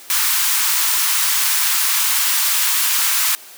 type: high-pass noise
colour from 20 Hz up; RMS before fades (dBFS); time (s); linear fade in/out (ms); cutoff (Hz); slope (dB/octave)
white; -17; 0.1-3.35; 0; 900; 48
effects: white hiss -40 dBFS RMS until 3.57 s + high-pass 300 Hz 12 dB/octave